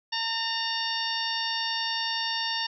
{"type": "harmonic tone with a mistuned harmonic", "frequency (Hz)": 910, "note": "A#5", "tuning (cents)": -42, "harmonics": [1, 2, 3, 4, 5, 6], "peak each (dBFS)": [-34, -34, -34, -34, -34, -34], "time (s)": [0.12, 2.67], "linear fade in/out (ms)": 10, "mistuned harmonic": 3, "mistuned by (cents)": 63, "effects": []}